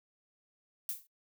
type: noise with exponential decay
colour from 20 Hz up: violet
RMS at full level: -32 dBFS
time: 0.89-1.07 s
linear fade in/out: 1 ms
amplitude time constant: 39 ms
effects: noise-tail reverb RT60 0.1 s tail -23 dB re dry